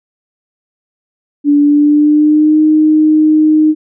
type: tone with pitch glide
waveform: sine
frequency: 289.8 to 308.8 Hz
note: D4 to D#4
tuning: -23 to -13 cents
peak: -5 dBFS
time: 1.44-3.75 s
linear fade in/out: 50 ms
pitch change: +110 cents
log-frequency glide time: 1.6-2.61 s
effects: none